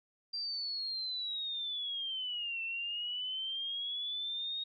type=linear two-way sweep; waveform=sine; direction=down then up; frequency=4734 to 2676 to 3749 Hz; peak=-35 dBFS; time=0.33-4.64 s; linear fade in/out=10 ms; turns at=2.62 s; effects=none